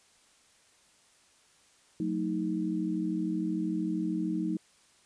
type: tone cluster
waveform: sine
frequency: 181.6 / 221.5 / 314.5 Hz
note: F#3 / A3 / D#4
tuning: -32 / +12 / +19 cents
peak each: -33 / -35 / -31 dBFS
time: 2-4.57 s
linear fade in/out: 2 ms
effects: white hiss -63 dBFS RMS until 5.05 s + resampled to 22050 Hz